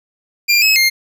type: tone with pitch steps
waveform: 25% pulse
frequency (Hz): 2390 / 2573 / 2120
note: D7 / E7 / C7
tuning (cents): +30 / -43 / +22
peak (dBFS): -6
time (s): 0.48-0.9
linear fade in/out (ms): 20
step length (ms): 140
effects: none